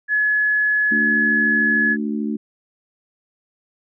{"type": "tone", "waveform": "sine", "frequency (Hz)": 1700, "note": "G#6", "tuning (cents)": 40, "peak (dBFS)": -15, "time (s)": [0.08, 1.97], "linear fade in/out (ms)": 50}
{"type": "harmonic tone", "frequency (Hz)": 73.4, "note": "D2", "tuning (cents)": 0, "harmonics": [3, 4, 5], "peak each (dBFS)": [-22, -26, -32], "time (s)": [0.91, 2.37], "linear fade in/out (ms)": 10}
{"effects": []}